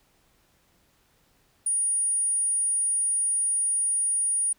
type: tone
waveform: sine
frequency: 9580 Hz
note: D9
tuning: 33 cents sharp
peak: -22 dBFS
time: 1.66-4.53 s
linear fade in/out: 5 ms
effects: pink hiss -65 dBFS RMS until 4.58 s